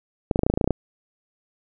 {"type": "clicks", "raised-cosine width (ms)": 2, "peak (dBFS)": -6, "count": 12, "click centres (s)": [0.312, 0.359, 0.392, 0.434, 0.465, 0.5, 0.539, 0.575, 0.612, 0.643, 0.676, 0.707], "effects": []}